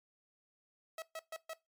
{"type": "tone bursts", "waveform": "sawtooth", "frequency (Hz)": 646, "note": "E5", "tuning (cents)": -35, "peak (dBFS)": -37, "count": 4, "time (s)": [0.98, 1.534], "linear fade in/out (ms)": 2, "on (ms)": 41, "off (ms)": 130, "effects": ["noise-tail reverb RT60 0.2 s tail -19 dB re dry", "MP3 96 kbps"]}